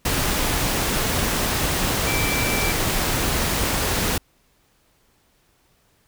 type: tone in noise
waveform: sine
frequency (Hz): 2333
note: D7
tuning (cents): -12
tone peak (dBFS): -26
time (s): 2.07-2.72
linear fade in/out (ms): 5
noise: pink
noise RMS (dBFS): -22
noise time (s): 0.05-4.18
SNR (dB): -7
effects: pink hiss -62 dBFS RMS until 6.07 s